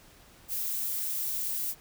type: noise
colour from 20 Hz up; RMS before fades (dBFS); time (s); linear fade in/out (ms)
violet; -32; 0.48-1.75; 50
effects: pink hiss -56 dBFS RMS until 1.8 s